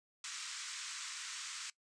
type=band-pass noise; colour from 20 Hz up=white; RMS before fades=-45 dBFS; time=0.24-1.7 s; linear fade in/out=2 ms; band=1100 to 8200 Hz; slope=48 dB/octave; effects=noise-tail reverb RT60 0.1 s tail -20 dB re dry + resampled to 22050 Hz